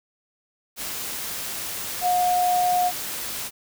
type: tone in noise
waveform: sine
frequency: 720 Hz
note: F#5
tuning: 47 cents flat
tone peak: -18 dBFS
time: 2.01-2.92 s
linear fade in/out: 50 ms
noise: white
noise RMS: -31 dBFS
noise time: 0.76-3.51 s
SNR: +10 dB
effects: none